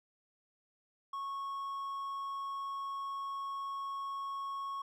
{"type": "tone", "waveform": "triangle", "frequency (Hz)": 1101, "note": "C#6", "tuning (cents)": -12, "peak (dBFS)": -35, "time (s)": [1.13, 4.82], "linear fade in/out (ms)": 5, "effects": []}